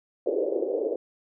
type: band-pass noise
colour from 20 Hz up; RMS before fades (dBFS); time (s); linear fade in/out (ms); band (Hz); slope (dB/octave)
white; -27; 0.26-0.96; 5; 340 to 540; 48
effects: none